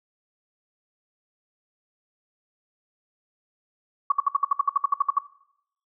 sine tone bursts, 1128 Hz, C#6, 30 cents sharp, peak -15 dBFS, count 14, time 4.1-5.186 s, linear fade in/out 5 ms, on 20 ms, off 62 ms, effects noise-tail reverb RT60 0.7 s tail -18 dB re dry

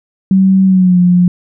sine tone with pitch glide, 190.9 to 178.12 Hz, G3 to F3, -46 to +34 cents, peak -5 dBFS, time 0.31-1.28 s, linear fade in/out 2 ms, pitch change -120 cents, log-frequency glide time 0.65-0.99 s, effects none

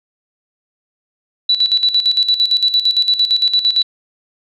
sine tone with tremolo, 3951 Hz, B7, in tune, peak -9 dBFS, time 1.49-3.83 s, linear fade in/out 5 ms, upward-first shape square, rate 8.8 Hz, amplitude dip 70%, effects none

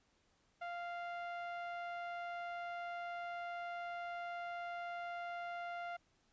sawtooth tone with low-pass filter, 696 Hz, F5, 6 cents flat, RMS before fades -44 dBFS, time 0.61-5.97 s, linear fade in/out 10 ms, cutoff 2000 Hz, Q 1, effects pink hiss -75 dBFS RMS until 6.32 s + resampled to 16000 Hz

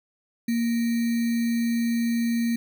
sine tone with sample-and-hold, 233.1 Hz, A#3, in tune, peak -21 dBFS, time 0.48-2.56 s, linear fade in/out 5 ms, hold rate 2100 Hz, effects none

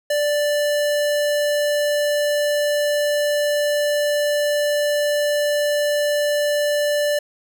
square tone, 587.3 Hz, D5, in tune, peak -18 dBFS, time 0.1-7.19 s, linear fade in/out 5 ms, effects none

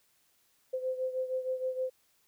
sine beating tone pair, 514 / 520.4 Hz, C5 / C5, -31 / -9 cents, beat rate 6.4 Hz, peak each -32 / -37 dBFS, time 0.73-1.9 s, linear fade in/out 10 ms, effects white hiss -70 dBFS RMS until 2.27 s

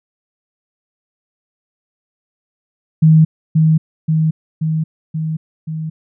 sine tone with echo, 158.2 Hz, D#3, 29 cents sharp, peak -5 dBFS, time 3.02-3.25 s, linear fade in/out 10 ms, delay 530 ms, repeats 5, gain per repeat -3 dB, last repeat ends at 5.9 s, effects none

